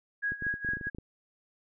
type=tone with tremolo; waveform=sine; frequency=1652 Hz; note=G#6; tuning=10 cents flat; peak=-27 dBFS; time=0.22-0.9 s; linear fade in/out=20 ms; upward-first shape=sine; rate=4.7 Hz; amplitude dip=85%
type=clicks; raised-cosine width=3 ms; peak=-28 dBFS; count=12; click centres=0.32 / 0.423 / 0.467 / 0.54 / 0.648 / 0.689 / 0.735 / 0.77 / 0.812 / 0.87 / 0.948 / 0.985 s
effects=none